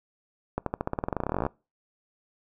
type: accelerating click train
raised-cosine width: 1 ms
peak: -13 dBFS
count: 24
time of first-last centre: 0.58-1.465 s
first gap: 83 ms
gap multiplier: 0.92
effects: noise-tail reverb RT60 0.3 s tail -24 dB re dry